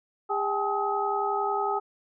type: tone cluster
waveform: sine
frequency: 404.5 / 782 / 853 / 1268 Hz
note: G#4 / G5 / G#5 / D#6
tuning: -46 / -4 / +46 / +32 cents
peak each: -30 dBFS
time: 0.29-1.8 s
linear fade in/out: 20 ms
effects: none